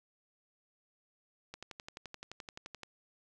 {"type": "click train", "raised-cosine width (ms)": 0.2, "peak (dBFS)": -27, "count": 16, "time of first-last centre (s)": [1.54, 2.833], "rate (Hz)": 11.6, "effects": []}